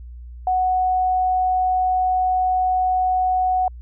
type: tone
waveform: sine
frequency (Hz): 740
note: F#5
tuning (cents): 0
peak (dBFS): -16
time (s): 0.47-3.68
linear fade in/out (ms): 2
effects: added 60 Hz sine -34 dBFS peak until 3.81 s